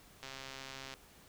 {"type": "click train", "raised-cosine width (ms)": 0.2, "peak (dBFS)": -28, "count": 96, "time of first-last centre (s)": [0.23, 0.939], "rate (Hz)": 134, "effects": ["pink hiss -60 dBFS RMS until 1.28 s"]}